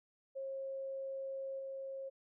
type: tone with level steps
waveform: sine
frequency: 539 Hz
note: C#5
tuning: 49 cents flat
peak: -39 / -41 dBFS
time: 0.35-2.1 s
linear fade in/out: 20 ms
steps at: 1.59 s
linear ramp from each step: 5 ms
effects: none